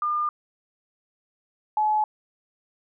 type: tone pair in turn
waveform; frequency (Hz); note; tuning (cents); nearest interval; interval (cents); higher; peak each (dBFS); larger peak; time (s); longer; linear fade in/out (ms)
sine; 1206 / 854.1; D6 / G#5; +46 / +48; tritone; 598; first; -22 / -19; second; 0.02-0.29 / 1.77-2.04; neither; 2
effects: none